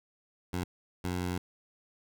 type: tone bursts at uneven times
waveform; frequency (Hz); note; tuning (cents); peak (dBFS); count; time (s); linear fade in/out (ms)
15% pulse; 89.8; F2; +49; -25; 2; 0.53-0.64 / 1.04-1.38; 5
effects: none